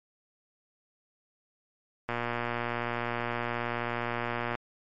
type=click train; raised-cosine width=0.5 ms; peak=-16 dBFS; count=294; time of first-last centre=2.09-4.552 s; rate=119 Hz; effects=MP3 48 kbps